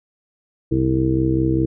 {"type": "harmonic tone", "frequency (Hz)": 65, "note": "C2", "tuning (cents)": -11, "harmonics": [1, 2, 3, 4, 5, 6, 7], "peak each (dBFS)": [-25, -21, -30, -30, -18, -30, -27], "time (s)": [0.71, 1.66], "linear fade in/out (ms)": 10, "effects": []}